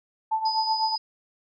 sine tone with tremolo, 880 Hz, A5, in tune, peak -19 dBFS, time 0.31-0.96 s, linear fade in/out 10 ms, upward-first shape triangle, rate 8 Hz, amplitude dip 80%
sine tone, 4978 Hz, D#8, in tune, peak -27 dBFS, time 0.45-0.98 s, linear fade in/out 10 ms
effects MP3 96 kbps

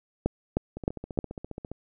two click trains, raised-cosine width 2 ms, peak -10 / -23 dBFS, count 4 / 15, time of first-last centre 0.26-1.189 / 0.77-1.716 s, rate 3.23 / 14.8 Hz, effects none

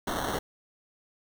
white noise with sample-and-hold, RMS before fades -31 dBFS, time 0.07-0.39 s, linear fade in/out 5 ms, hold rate 2450 Hz, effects none

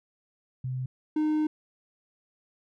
sine / triangle tone pair in turn, 128.6 / 306.9 Hz, C3 / D#4, -30 / -24 cents, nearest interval octave + minor third, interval 1506 cents, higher second, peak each -29 / -21 dBFS, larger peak second, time 0.64-0.86 / 1.16-1.47 s, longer second, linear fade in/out 5 ms, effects none

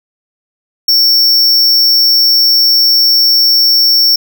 square tone, 5460 Hz, F8, 40 cents flat, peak -6 dBFS, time 0.88-4.16 s, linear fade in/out 5 ms, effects none

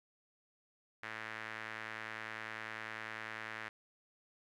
sawtooth tone with band-pass filter, 110 Hz, A2, in tune, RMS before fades -45 dBFS, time 1.03-3.69 s, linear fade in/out 5 ms, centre 1800 Hz, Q 2.6, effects none

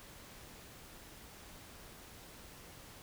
silence, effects pink hiss -54 dBFS RMS until 3.02 s

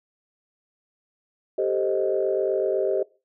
sine chord, A half-diminished seventh, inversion third, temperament equal, 392 / 440 / 523.3 / 622.3 Hz, G4 / A4 / C5 / Eb5, 0 / 0 / 0 / 0 cents, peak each -24 / -29 / -27 / -26 dBFS, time 1.58-3.03 s, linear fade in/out 5 ms, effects noise-tail reverb RT60 0.3 s tail -21 dB re dry + tanh soft clip ceiling -10 dBFS

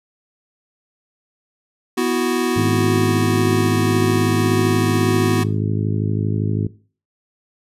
square chord, B suspended fourth, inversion none, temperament equal, 246.9 / 329.6 / 370 Hz, B3 / E4 / F#4, 0 / 0 / 0 cents, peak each -22 / -24 / -20 dBFS, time 1.97-5.44 s, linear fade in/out 10 ms
harmonic tone, 52.6 Hz, G#1, 23 cents sharp, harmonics 2 / 3 / 4 / 5 / 6 / 7 / 8, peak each -20 / -24 / -26 / -28 / -30 / -31 / -32 dBFS, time 2.56-6.67 s, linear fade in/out 5 ms
effects noise-tail reverb RT60 0.4 s tail -18 dB re dry + resampled to 32000 Hz

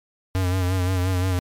square tone with vibrato, 92 Hz, F#2, 9 cents flat, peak -20 dBFS, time 0.35-1.39 s, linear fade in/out 0 ms, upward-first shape sine, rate 5.7 Hz, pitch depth 49 cents each way, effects MP3 96 kbps

